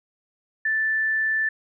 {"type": "tone", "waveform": "sine", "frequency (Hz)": 1761, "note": "A6", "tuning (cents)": 1, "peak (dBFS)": -20, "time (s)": [0.65, 1.49], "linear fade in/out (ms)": 5, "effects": []}